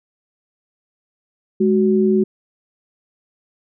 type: tone pair together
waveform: sine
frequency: 209.5 / 373.3 Hz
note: G#3 / F#4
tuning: +15 / +15 cents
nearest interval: minor seventh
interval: 1000 cents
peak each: -15 dBFS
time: 1.6-2.24 s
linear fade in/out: 10 ms
effects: none